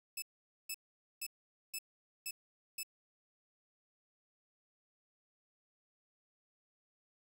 10% pulse tone bursts, 2611 Hz, E7, 17 cents flat, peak -30 dBFS, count 6, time 0.17-2.832 s, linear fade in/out 5 ms, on 52 ms, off 470 ms, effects 10-bit

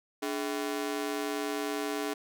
sawtooth ring-modulated tone, 357.3 Hz, F4, 40 cents sharp, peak -24 dBFS, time 0.22-2.14 s, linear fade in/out 10 ms, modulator 65 Hz, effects none

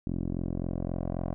10% pulse tone with low-pass filter sweep, 43.77 Hz, F1, 5 cents sharp, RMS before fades -32 dBFS, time 0.07-1.34 s, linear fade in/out 0 ms, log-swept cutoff 310 to 730 Hz, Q 1.6, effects none

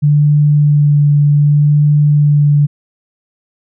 sine tone with vibrato, 146.83 Hz, D3, in tune, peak -6 dBFS, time 0.02-2.67 s, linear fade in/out 20 ms, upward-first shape sine, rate 0.66 Hz, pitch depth 13 cents each way, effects none

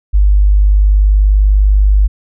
sine tone, 50.2 Hz, G1, 42 cents sharp, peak -5 dBFS, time 0.13-2.08 s, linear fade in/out 20 ms, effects none

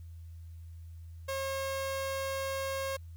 sawtooth tone, 540 Hz, C#5, 45 cents flat, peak -29 dBFS, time 1.28-2.97 s, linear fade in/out 10 ms, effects added 83 Hz sine -44 dBFS peak until 3.16 s + white hiss -71 dBFS RMS until 3.16 s

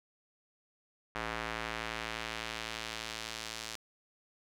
square tone with band-pass filter sweep, 55.9 Hz, A1, 28 cents sharp, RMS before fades -40 dBFS, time 1.15-3.76 s, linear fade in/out 5 ms, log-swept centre 1600 to 5200 Hz, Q 0.9, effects none

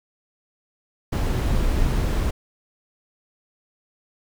brown noise, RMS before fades -21 dBFS, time 1.12-2.31 s, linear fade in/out 10 ms, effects none

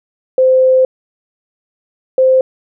sine tone pair in turn, 518 / 520.6 Hz, C5 / C5, -17 / -9 cents, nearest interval unison, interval 8 cents, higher second, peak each -6 dBFS, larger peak neither, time 0.38-0.85 / 2.18-2.41 s, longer first, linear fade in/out 2 ms, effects none

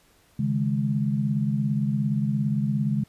sine chord, C# suspended second, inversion none, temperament just, 138.59 / 155.92 / 207.9 Hz, C#3 / D#3 / G#3, 0 / +4 / +2 cents, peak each -25 / -29 / -25 dBFS, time 0.39-3.04 s, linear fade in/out 5 ms, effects pink hiss -60 dBFS RMS until 3.08 s + resampled to 32000 Hz

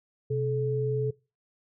sine tone pair together, 128.17 / 431.1 Hz, C3 / A4, -35 / -35 cents, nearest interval octave + major sixth, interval 2100 cents, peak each -28 dBFS, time 0.3-1.11 s, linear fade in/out 10 ms, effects noise-tail reverb RT60 0.3 s tail -23 dB re dry

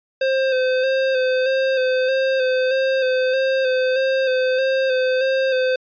square tone with vibrato, 522 Hz, C5, 4 cents flat, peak -17 dBFS, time 0.21-5.76 s, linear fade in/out 5 ms, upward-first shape square, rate 1.6 Hz, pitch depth 26 cents each way, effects resampled to 11025 Hz

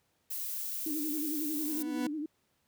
violet noise, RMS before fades -37 dBFS, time 0.3-1.83 s, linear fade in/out 10 ms
sine tone with vibrato, 303.4 Hz, D#4, 44 cents flat, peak -33 dBFS, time 0.86-2.26 s, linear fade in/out 5 ms, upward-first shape sine, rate 11 Hz, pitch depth 85 cents each way
40% pulse tone with exponential growth, 246.9 Hz, B3, in tune, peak -29 dBFS, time 1.38-2.07 s, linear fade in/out 5 ms, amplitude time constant 150 ms
effects pink hiss -74 dBFS RMS until 2.67 s + high-pass 80 Hz 12 dB/octave

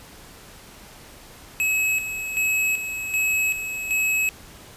square tone with tremolo, 2570 Hz, E7, 45 cents flat, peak -20 dBFS, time 1.6-4.29 s, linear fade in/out 0 ms, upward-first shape square, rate 1.3 Hz, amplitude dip 60%, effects pink hiss -45 dBFS RMS until 4.76 s + resampled to 32000 Hz

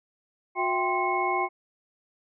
sine tone cluster, 362.5 / 668 / 783 / 1048 / 2184 Hz, F#4 / E5 / G5 / C6 / C#7, -35 / +23 / -2 / +2 / -26 cents, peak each -30 / -35 / -28 / -28 / -31 dBFS, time 0.55-1.49 s, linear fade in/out 50 ms, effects none

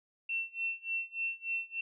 sine tone with tremolo, 2701 Hz, E7, 42 cents sharp, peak -30 dBFS, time 0.29-1.81 s, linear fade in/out 5 ms, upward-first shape sine, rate 3.4 Hz, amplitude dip 95%, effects none

